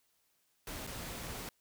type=noise with dropouts; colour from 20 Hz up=pink; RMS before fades=-43 dBFS; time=0.67-1.49 s; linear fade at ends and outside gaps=2 ms; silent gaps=0.868-0.872 s; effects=white hiss -75 dBFS RMS until 1.6 s